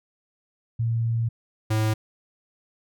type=tone pair in turn; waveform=sine / square; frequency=115.2 / 109 Hz; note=A#2 / A2; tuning=-20 / -16 cents; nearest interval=minor second; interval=96 cents; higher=first; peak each=-21 dBFS; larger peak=neither; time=0.79-1.29 / 1.7-1.94 s; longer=first; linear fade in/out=10 ms; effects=none

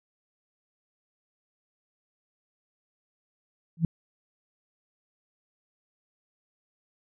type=tone with exponential growth; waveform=sine; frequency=164.81 Hz; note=E3; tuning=in tune; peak=-15 dBFS; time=3.77-3.85 s; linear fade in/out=2 ms; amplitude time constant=17 ms; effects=none

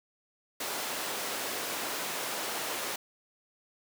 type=high-pass noise; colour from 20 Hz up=pink; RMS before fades=-35 dBFS; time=0.6-2.96 s; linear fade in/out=5 ms; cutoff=400 Hz; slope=12 dB/octave; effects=none

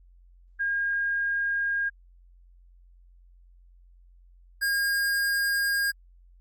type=tone pair in turn; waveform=sine / square; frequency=1621 / 1621 Hz; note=G#6 / G#6; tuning=-42 / -42 cents; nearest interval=unison; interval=0 cents; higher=neither; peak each=-24 dBFS; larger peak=neither; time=0.59-1.9 / 4.61-5.92 s; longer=neither; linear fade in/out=20 ms; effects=added 44 Hz sine -52 dBFS peak until 6.4 s + Opus 48 kbps

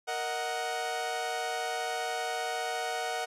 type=chord; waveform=sawtooth; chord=D# minor; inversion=second; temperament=equal with one note detuned; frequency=466.2 / 625.1 / 740 Hz; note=A#4 / D#5 / F#5; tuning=0 / +8 / 0 cents; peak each=-34 / -35 / -29 dBFS; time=0.07-3.26 s; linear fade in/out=20 ms; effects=low-pass 10000 Hz 12 dB/octave

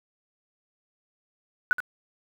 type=tone with echo; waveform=sine; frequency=1480 Hz; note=F#6; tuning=in tune; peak=-17 dBFS; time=1.71-1.73 s; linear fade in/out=0 ms; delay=73 ms; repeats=1; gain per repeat=-10 dB; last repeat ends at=1.803 s; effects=8-bit

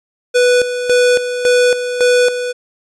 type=tone with tremolo; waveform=square; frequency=493.3 Hz; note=B4; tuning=2 cents flat; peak=-9 dBFS; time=0.34-2.53 s; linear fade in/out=20 ms; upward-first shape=square; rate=1.8 Hz; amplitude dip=65%; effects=resampled to 22050 Hz

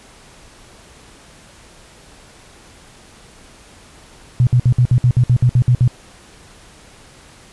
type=tone bursts; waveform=sine; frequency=123.47 Hz; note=B2; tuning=in tune; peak=-8 dBFS; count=12; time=4.4-5.877 s; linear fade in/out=0 ms; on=69 ms; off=59 ms; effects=pink hiss -44 dBFS RMS until 7.52 s + resampled to 24000 Hz

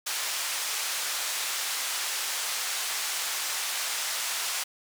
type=band-pass noise; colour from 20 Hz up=white; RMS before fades=-31 dBFS; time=0.06-4.64 s; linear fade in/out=10 ms; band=820 to 8700 Hz; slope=12 dB/octave; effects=none

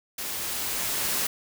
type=noise with level ramp; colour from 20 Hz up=white; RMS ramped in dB=-33 to -26 dBFS; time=0.18-1.27 s; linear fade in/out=5 ms; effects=none

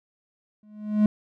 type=tone with exponential growth; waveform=triangle; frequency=211.2 Hz; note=G#3; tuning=29 cents sharp; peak=-11 dBFS; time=0.63-1.06 s; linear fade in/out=2 ms; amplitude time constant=93 ms; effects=none

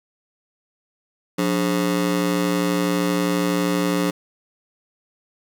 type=ring-modulated tone; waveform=30% pulse; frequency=235.4 Hz; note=A#3; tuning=17 cents sharp; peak=-13 dBFS; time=1.38-4.11 s; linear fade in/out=10 ms; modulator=56.2 Hz; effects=8-bit

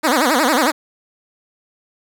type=tone with vibrato; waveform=10% pulse; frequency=277.8 Hz; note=C#4; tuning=4 cents sharp; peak=-5 dBFS; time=0.03-0.72 s; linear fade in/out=20 ms; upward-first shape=sine; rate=11 Hz; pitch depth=260 cents each way; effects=none

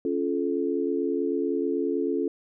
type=chord; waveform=sine; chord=Db augmented; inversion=none; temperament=just; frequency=277.2 / 346.5 / 433.1 Hz; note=Db4 / F4 / A4; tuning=0 / -14 / -27 cents; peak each=-28 dBFS; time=0.05-2.28 s; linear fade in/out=2 ms; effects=none

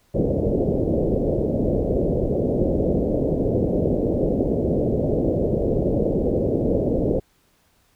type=low-pass noise; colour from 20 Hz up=white; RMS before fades=-21 dBFS; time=0.14-7.2 s; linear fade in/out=10 ms; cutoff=570 Hz; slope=48 dB/octave; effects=pink hiss -62 dBFS RMS until 7.95 s

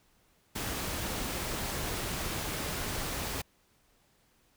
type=noise; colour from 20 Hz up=pink; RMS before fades=-35 dBFS; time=0.55-3.42 s; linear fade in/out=10 ms; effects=pink hiss -68 dBFS RMS until 4.56 s

